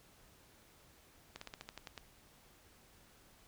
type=slowing click train; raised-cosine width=0.2 ms; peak=-28 dBFS; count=9; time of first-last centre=1.36-1.978 s; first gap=54 ms; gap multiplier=1.1; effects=pink hiss -64 dBFS RMS until 3.47 s